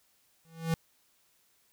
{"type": "tone with exponential growth", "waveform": "square", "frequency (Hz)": 163.8, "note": "E3", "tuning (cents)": -11, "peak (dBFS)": -24, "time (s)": [0.45, 0.74], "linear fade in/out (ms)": 0, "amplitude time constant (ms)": 63, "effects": ["white hiss -69 dBFS RMS until 1.72 s"]}